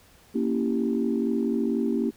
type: chord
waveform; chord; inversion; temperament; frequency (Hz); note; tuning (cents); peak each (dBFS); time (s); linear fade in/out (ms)
sine; A# diminished seventh; none; equal; 233.1 / 277.2 / 329.6 / 392; A#3 / C#4 / E4 / G4; 0 / 0 / 0 / 0; -25 / -28 / -30 / -29; 0.34-2.11; 20
effects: tanh soft clip ceiling -13 dBFS + pink hiss -56 dBFS RMS until 2.16 s